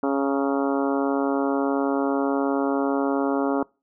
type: harmonic tone with a mistuned harmonic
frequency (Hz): 138.59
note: C#3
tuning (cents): 0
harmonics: 2 / 3 / 4 / 5 / 6 / 7 / 8 / 9 / 10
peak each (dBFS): -23 / -27 / -29 / -31 / -33 / -34 / -35 / -36 / -37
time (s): 0.03-3.63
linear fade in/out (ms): 2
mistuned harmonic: 7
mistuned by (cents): -48
effects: noise-tail reverb RT60 0.3 s tail -25 dB re dry